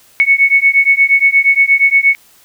sine beating tone pair, 2209 / 2217.5 Hz, C#7 / C#7, -7 / 0 cents, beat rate 8.5 Hz, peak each -10 dBFS, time 0.2-2.15 s, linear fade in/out 0 ms, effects white hiss -47 dBFS RMS until 2.44 s

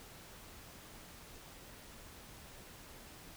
silence, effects pink hiss -54 dBFS RMS until 3.36 s

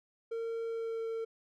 triangle tone with pitch glide, 457.4 to 452.4 Hz, A#4 to A4, -33 to +48 cents, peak -32 dBFS, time 0.31-1.25 s, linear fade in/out 10 ms, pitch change -19 cents, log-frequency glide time 0.66-1.04 s, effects none

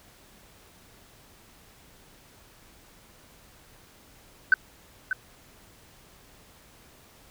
sine tone with echo, 1523 Hz, F#6, 50 cents sharp, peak -12 dBFS, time 4.52-4.54 s, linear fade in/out 2 ms, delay 590 ms, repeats 1, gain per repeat -11 dB, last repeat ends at 5.13 s, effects tanh soft clip ceiling -8 dBFS + pink hiss -55 dBFS RMS until 7.3 s

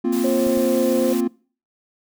triangle chord, Bb suspended second, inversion none, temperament equal, 233.1 / 261.6 / 349.2 Hz, Bb3 / C4 / F4, 0 / 0 / 0 cents, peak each -20 dBFS, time 0.04-1.28 s, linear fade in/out 10 ms
white noise, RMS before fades -34 dBFS, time 0.12-1.21 s, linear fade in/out 10 ms
sine tone with pitch glide, 537 to 523.2 Hz, C5 to C5, +45 to 0 cents, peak -20 dBFS, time 0.24-1.13 s, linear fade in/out 5 ms, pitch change -45 cents, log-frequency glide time 0.38-0.9 s
clicks, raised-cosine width 3 ms, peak -23 dBFS, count 2, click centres 0.468 / 0.574 s
effects noise-tail reverb RT60 0.4 s tail -23 dB re dry

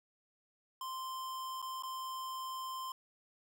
square tone with dropouts, 1043 Hz, C6, 6 cents flat, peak -40 dBFS, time 0.81-2.92 s, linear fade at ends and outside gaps 2 ms, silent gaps 1.618-1.625 / 1.824-1.834 s, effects none

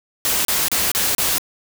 white noise bursts, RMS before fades -19 dBFS, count 5, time 0.25-1.382 s, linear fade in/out 0 ms, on 200 ms, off 33 ms, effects none

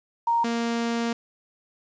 sine / sawtooth tone pair in turn, 932.3 / 233.1 Hz, A#5 / A#3, 0 / 0 cents, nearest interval 2 octaves, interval 2400 cents, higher first, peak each -19 / -20 dBFS, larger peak first, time 0.27-0.44 / 0.44-1.13 s, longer second, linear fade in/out 5 ms, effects resampled to 16000 Hz + 9-bit

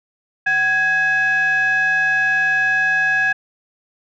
sine tone with frequency modulation, 1661.2 Hz, G#6, in tune, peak -13 dBFS, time 0.46-3.33 s, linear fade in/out 10 ms, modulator 901 Hz, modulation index 0.53, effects tanh soft clip ceiling -10 dBFS

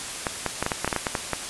clicks, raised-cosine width 0.5 ms, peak -8 dBFS, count 12, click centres 0.268 / 0.463 / 0.626 / 0.664 / 0.718 / 0.846 / 0.877 / 0.928 / 0.963 / 1.068 / 1.152 / 1.333 s, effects white hiss -33 dBFS RMS until 1.49 s + resampled to 24000 Hz

